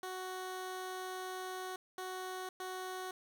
15% pulse tone bursts at uneven times, 371.3 Hz, F#4, 6 cents sharp, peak -34 dBFS, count 3, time 0.03-1.76 / 1.98-2.49 / 2.6-3.11 s, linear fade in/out 2 ms, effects none

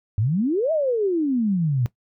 sine exponential two-way sweep, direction up then down, 96.2 to 661 to 115.9 Hz, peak -18 dBFS, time 0.18-1.86 s, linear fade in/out 0 ms, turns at 0.72 s, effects noise-tail reverb RT60 0.1 s tail -17 dB re dry

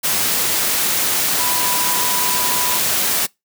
sine tone in noise, 987.8 Hz, B5, in tune, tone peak -24 dBFS, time 1.38-2.79 s, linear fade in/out 20 ms, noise white, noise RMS -18 dBFS, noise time 0.03-3.27 s, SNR -9 dB, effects noise-tail reverb RT60 0.2 s tail -25 dB re dry + high-pass 100 Hz 12 dB/octave

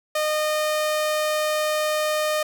sawtooth tone, 612 Hz, D#5, 29 cents flat, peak -17 dBFS, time 0.15-2.43 s, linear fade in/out 5 ms, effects none

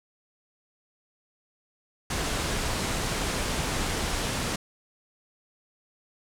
pink low-pass noise, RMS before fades -29 dBFS, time 2.1-4.56 s, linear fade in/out 5 ms, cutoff 10000 Hz, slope 24 dB/octave, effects none

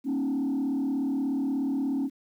sine tone with frequency modulation, 271.8 Hz, C#4, 34 cents flat, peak -23 dBFS, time 0.04-2.1 s, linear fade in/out 50 ms, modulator 36.7 Hz, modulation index 0.87, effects tanh soft clip ceiling -23 dBFS + 10-bit

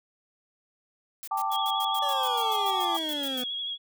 blue noise bursts, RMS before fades -39 dBFS, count 16, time 1.23-3.42 s, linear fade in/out 0 ms, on 45 ms, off 98 ms
sine chord, G suspended second, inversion none, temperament just, 784 / 882 / 1176 Hz, G5 / A5 / D6, 0 / +4 / +2 cents, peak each -30 dBFS, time 1.31-2.97 s, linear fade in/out 5 ms
sine tone with vibrato, 3320 Hz, G#7, 1 cent flat, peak -30 dBFS, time 1.5-3.78 s, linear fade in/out 50 ms, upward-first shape sine, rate 12 Hz, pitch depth 30 cents each way
25% pulse exponential sweep, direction down, 587.3 to 246.9 Hz, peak -29 dBFS, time 2.02-3.44 s, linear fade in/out 5 ms
effects none

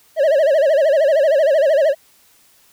triangle tone with vibrato, 592 Hz, D5, 14 cents sharp, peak -9 dBFS, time 0.16-1.95 s, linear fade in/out 50 ms, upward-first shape sine, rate 13 Hz, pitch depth 170 cents each way, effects white hiss -53 dBFS RMS until 2.72 s

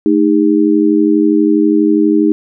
sine tone with amplitude modulation, 311.1 Hz, D#4, in tune, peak -3 dBFS, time 0.06-2.32 s, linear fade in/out 0 ms, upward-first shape sine, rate 92.3 Hz, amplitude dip 100%, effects none

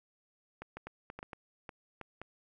clicks, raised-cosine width 0.5 ms, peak -28 dBFS, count 10, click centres 0.62 / 0.77 / 0.87 / 1.101 / 1.19 / 1.229 / 1.332 / 1.692 / 2.013 / 2.216 s, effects none

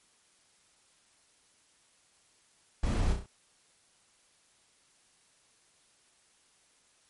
brown noise with echo, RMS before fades -29 dBFS, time 2.83-3.13 s, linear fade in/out 5 ms, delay 33 ms, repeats 4, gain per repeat -5 dB, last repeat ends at 3.262 s, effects white hiss -66 dBFS RMS until 7.09 s + MP3 48 kbps

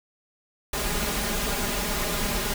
pink noise with comb filter, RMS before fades -27 dBFS, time 0.73-2.54 s, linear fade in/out 5 ms, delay 4.9 ms, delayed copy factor +0.75, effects none

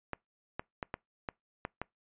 clicks, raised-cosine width 0.5 ms, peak -20 dBFS, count 7, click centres 0.133 / 0.595 / 0.828 / 0.941 / 1.288 / 1.651 / 1.816 s, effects noise-tail reverb RT60 0.2 s tail -26 dB re dry + resampled to 8000 Hz

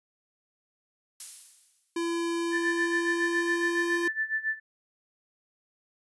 violet noise with exponential decay, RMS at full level -33 dBFS, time 1.2-2.03 s, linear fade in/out 2 ms, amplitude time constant 180 ms
square tone with pitch glide, 338 to 342.9 Hz, E4 to F4, +43 to -32 cents, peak -28 dBFS, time 1.96-4.08 s, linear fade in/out 5 ms, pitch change +25 cents, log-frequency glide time 2.38-3.95 s
sine tone with tremolo, 1760 Hz, A6, in tune, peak -24 dBFS, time 2.51-4.6 s, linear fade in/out 50 ms, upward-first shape sine, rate 7.2 Hz, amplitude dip 85%
effects resampled to 24000 Hz

